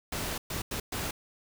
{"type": "noise bursts at uneven times", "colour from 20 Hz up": "pink", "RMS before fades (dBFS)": -34, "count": 4, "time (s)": [[0.12, 0.38], [0.5, 0.62], [0.71, 0.8], [0.92, 1.11]], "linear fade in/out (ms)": 5, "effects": []}